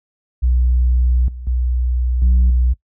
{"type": "tone with level steps", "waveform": "sine", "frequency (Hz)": 61.74, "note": "B1", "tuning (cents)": 0, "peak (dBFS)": [-10, -27, -14, -7, -10], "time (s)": [0.42, 2.74], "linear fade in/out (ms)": 20, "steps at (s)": [1.28, 1.47, 2.22, 2.5], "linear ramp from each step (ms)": 2, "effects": ["noise-tail reverb RT60 0.1 s tail -21 dB re dry", "tanh soft clip ceiling -8 dBFS"]}